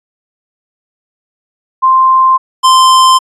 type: tone pair in turn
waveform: sine / square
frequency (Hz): 1046.5 / 1040.7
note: C6 / C6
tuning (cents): 0 / -10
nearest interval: unison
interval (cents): 10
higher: first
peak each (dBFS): -4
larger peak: neither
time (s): 1.82-2.38 / 2.63-3.19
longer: neither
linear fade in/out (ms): 20
effects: resampled to 24000 Hz